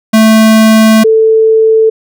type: tone pair in turn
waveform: square / sine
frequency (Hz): 220 / 442.5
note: A3 / A4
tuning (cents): 0 / +10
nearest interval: octave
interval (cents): 1210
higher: second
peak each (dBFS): -3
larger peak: neither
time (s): 0.13-1.04 / 1.04-1.9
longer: first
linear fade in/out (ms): 10
effects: none